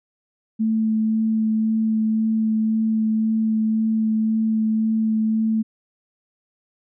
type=tone with vibrato; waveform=sine; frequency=220 Hz; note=A3; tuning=in tune; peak=-17 dBFS; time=0.59-5.63 s; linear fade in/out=20 ms; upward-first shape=sine; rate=1.9 Hz; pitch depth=10 cents each way; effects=none